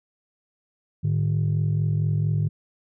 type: tone pair together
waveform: sine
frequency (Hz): 107.2 / 151.6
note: A2 / D#3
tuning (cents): -45 / -45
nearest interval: tritone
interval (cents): 600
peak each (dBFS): -21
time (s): 1.03-2.49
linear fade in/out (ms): 20
effects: tanh soft clip ceiling -16 dBFS